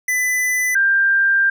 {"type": "tone pair in turn", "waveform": ["square", "sine"], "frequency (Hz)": [2001, 1588.2], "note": ["B6", "G6"], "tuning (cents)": [22, 22], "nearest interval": "major third", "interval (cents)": 400, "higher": "first", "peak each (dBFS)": [-17, -12], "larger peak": "second", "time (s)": [[0.08, 0.75], [0.75, 1.5]], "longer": "second", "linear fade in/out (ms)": 5, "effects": []}